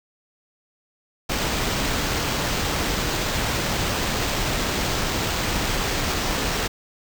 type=noise with sample-and-hold; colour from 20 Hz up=pink; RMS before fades=-24 dBFS; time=1.29-6.68 s; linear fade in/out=10 ms; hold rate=11025 Hz; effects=none